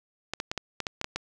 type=clicks; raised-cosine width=0.2 ms; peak=-13 dBFS; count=9; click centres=0.336 / 0.401 / 0.515 / 0.577 / 0.803 / 0.868 / 1.014 / 1.044 / 1.16 s; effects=none